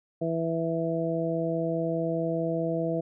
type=harmonic tone; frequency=164.81 Hz; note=E3; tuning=in tune; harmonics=1 / 2 / 3 / 4; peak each=-31 / -31 / -31 / -31 dBFS; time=0.21-3.01 s; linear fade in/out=10 ms; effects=none